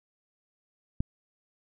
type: click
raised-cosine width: 5 ms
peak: -15 dBFS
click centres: 1.005 s
effects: none